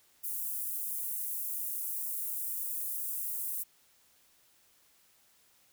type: high-pass noise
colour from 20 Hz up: pink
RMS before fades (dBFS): -36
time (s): 0.23-3.64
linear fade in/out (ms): 20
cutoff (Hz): 11000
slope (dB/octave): 24
effects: white hiss -66 dBFS RMS until 5.72 s